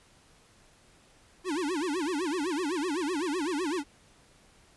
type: tone with vibrato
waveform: square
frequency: 326 Hz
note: E4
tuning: 19 cents flat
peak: -29 dBFS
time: 1.44-3.84 s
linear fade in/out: 50 ms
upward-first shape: sine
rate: 7.9 Hz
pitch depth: 260 cents each way
effects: pink hiss -60 dBFS RMS until 4.76 s + resampled to 24000 Hz